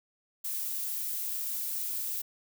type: noise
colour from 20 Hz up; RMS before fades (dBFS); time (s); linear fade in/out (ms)
violet; -34; 0.44-2.22; 10
effects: none